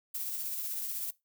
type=noise with tremolo; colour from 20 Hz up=violet; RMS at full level=-35 dBFS; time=0.14-1.11 s; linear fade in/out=10 ms; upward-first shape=sine; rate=16 Hz; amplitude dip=30%; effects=noise-tail reverb RT60 0.2 s tail -20 dB re dry